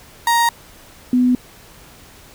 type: tone pair in turn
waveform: 35% pulse / sine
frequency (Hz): 936 / 249.4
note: A#5 / B3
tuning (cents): +7 / +17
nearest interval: octave + major seventh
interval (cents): 2290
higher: first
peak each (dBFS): -11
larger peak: neither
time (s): 0.27-0.49 / 1.13-1.35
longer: neither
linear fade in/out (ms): 2
effects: pink hiss -44 dBFS RMS until 2.34 s